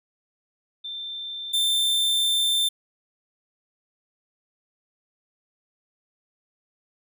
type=tone pair in turn; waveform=sine / 45% pulse; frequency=3567 / 3567 Hz; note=A7 / A7; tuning=+23 / +23 cents; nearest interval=unison; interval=0 cents; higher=neither; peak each=-31 / -20 dBFS; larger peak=second; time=0.84-1.53 / 1.53-2.69 s; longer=second; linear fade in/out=10 ms; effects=none